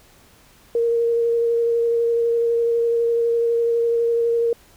sine tone with vibrato, 466.1 Hz, A#4, in tune, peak -16 dBFS, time 0.75-4.53 s, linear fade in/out 2 ms, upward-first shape square, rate 12 Hz, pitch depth 9 cents each way, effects pink hiss -52 dBFS RMS until 4.76 s

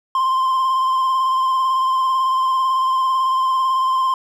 triangle tone with vibrato, 1046.5 Hz, C6, in tune, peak -13 dBFS, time 0.15-4.14 s, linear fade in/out 2 ms, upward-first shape sine, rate 18 Hz, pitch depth 26 cents each way, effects none

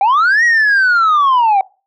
sine linear two-way sweep, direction up then down, 754 to 1921 to 754 Hz, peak -6 dBFS, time 0.01-1.61 s, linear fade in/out 2 ms, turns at 0.44 s, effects noise-tail reverb RT60 0.3 s tail -22 dB re dry + tanh soft clip ceiling -7 dBFS

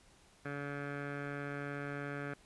15% pulse tone with low-pass filter, 142.8 Hz, D3, 48 cents flat, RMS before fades -41 dBFS, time 0.45-2.34 s, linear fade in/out 5 ms, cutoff 1800 Hz, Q 4.1, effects pink hiss -64 dBFS RMS until 2.45 s + resampled to 24000 Hz

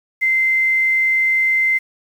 sine tone with quantisation, 2077 Hz, C7, 13 cents flat, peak -13 dBFS, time 0.21-1.79 s, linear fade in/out 20 ms, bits 7, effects none

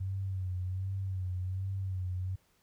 sine tone with vibrato, 93.9 Hz, F#2, 26 cents sharp, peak -32 dBFS, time 0-2.36 s, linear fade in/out 10 ms, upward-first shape sine, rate 1.3 Hz, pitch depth 55 cents each way, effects pink hiss -70 dBFS RMS until 2.62 s

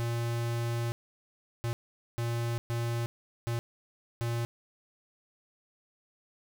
square tone bursts at uneven times, 117.5 Hz, A#2, 14 cents sharp, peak -30 dBFS, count 6, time 0-0.92 / 1.64-1.73 / 2.18-2.58 / 2.7-3.06 / 3.47-3.59 / 4.21-4.45 s, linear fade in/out 0 ms, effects none

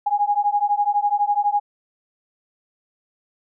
sine beating tone pair, 817 / 829 Hz, G#5 / G#5, -29 / -3 cents, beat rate 12 Hz, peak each -20 dBFS, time 0.06-1.6 s, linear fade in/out 10 ms, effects none

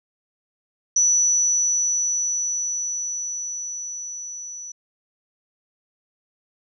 sine tone with level ramp, 5930 Hz, F#8, 3 cents sharp, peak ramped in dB -14 to -33 dBFS, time 0.96-4.72 s, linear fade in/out 5 ms, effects none

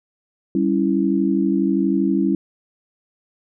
sine chord, C# diminished, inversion second, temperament equal, 196 / 277.2 / 329.6 Hz, G3 / C#4 / E4, 0 / 0 / 0 cents, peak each -20 dBFS, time 0.55-2.35 s, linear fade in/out 2 ms, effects none

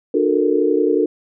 sine tone cluster, 298.8 / 363.5 / 433.2 / 464.5 Hz, D4 / F#4 / A4 / A#4, +30 / -31 / -27 / -6 cents, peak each -19 dBFS, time 0.14-1.06 s, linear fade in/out 5 ms, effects none

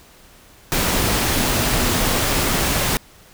sine tone in noise, 246.4 Hz, B3, 4 cents flat, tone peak -28 dBFS, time 1.35-2.18 s, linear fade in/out 0 ms, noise pink, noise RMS -19 dBFS, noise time 0.72-2.97 s, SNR -12 dB, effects pink hiss -48 dBFS RMS until 3.33 s

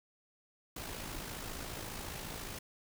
pink noise with amplitude modulation, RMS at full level -41 dBFS, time 0.76-2.59 s, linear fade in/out 5 ms, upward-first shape sine, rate 54.5 Hz, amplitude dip 45%, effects none

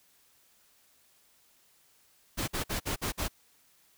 pink noise bursts, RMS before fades -32 dBFS, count 6, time 2.37-3.285 s, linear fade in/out 20 ms, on 110 ms, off 51 ms, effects white hiss -65 dBFS RMS until 3.97 s

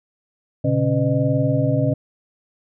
sine tone cluster, 121.6 / 142.5 / 275.2 / 504 / 611 Hz, B2 / C#3 / C#4 / B4 / D#5, -26 / +48 / -12 / +35 / -32 cents, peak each -21 / -21 / -22 / -27 / -23 dBFS, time 0.64-1.94 s, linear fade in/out 10 ms, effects none

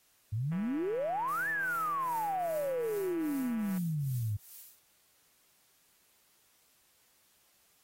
sine exponential two-way sweep, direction up then down, 100.1 to 1797 to 100.1 Hz, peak -30 dBFS, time 0.32-4.37 s, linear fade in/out 10 ms, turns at 1.49 s
click train, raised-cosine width 0.5 ms, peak -35 dBFS, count 535, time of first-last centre 0.52-3.776 s, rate 164 Hz
violet noise with tremolo, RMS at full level -46 dBFS, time 1.27-4.8 s, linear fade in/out 20 ms, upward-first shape triangle, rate 2.5 Hz, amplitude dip 90%
effects white hiss -68 dBFS RMS until 7.83 s + AAC 48 kbps

